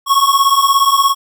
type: beating tone pair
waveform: square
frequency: 1094 / 1111 Hz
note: C#6 / C#6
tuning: -23 / +4 cents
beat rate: 17 Hz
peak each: -13 dBFS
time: 0.06-1.15 s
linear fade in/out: 50 ms
effects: none